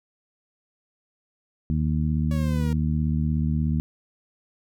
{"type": "harmonic tone", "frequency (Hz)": 76.7, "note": "D#2", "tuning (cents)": -24, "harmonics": [1, 2, 3, 4], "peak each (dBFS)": [-25, -24, -27, -39], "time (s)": [1.7, 3.8], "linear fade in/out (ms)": 0}
{"type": "exponential sweep", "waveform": "sawtooth", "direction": "down", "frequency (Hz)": [566, 466.2], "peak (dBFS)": -32, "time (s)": [2.31, 2.73], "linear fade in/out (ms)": 2}
{"effects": []}